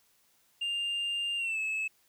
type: tone with pitch glide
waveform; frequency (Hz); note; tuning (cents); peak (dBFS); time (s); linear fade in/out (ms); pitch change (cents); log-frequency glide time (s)
sine; 2800 to 2597; F7 to E7; +4 to -26; -27; 0.61-1.88; 10; -130; 1.37-1.59
effects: tanh soft clip ceiling -29 dBFS + white hiss -68 dBFS RMS until 2.08 s